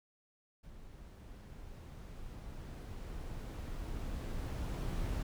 brown noise with level ramp, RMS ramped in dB -53 to -36 dBFS, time 0.63-5.23 s, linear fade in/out 10 ms, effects none

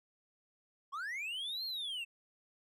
triangle linear two-way sweep, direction up then down, 1045 to 4301 to 2626 Hz, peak -36 dBFS, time 0.92-2.05 s, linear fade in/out 20 ms, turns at 1.65 s, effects none

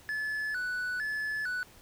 triangle tone with vibrato, 1600 Hz, G6, 35 cents sharp, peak -29 dBFS, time 0.09-1.63 s, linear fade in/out 0 ms, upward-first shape square, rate 1.1 Hz, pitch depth 130 cents each way, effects pink hiss -56 dBFS RMS until 1.81 s

